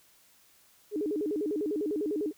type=tone with vibrato; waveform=sine; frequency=357.2 Hz; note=F4; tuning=39 cents sharp; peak=-28 dBFS; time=0.91-2.33 s; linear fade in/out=50 ms; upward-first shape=square; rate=10 Hz; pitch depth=270 cents each way; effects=white hiss -62 dBFS RMS until 2.37 s